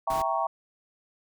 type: chord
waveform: sine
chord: E diminished seventh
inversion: none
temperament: equal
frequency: 659.3 / 784 / 932.3 / 1108.7 Hz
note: E5 / G5 / Bb5 / Db6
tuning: 0 / 0 / 0 / 0 cents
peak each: -30 dBFS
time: 0.07-0.47 s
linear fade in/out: 5 ms
type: noise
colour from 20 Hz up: pink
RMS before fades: -38 dBFS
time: 0.1-0.22 s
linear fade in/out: 2 ms
effects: none